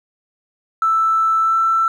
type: tone with pitch glide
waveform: triangle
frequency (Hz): 1321 to 1333.3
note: E6 to E6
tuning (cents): +3 to +19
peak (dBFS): -9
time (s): 0.82-1.88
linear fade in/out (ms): 2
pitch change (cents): +16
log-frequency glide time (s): 1.41-1.57
effects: tanh soft clip ceiling -11 dBFS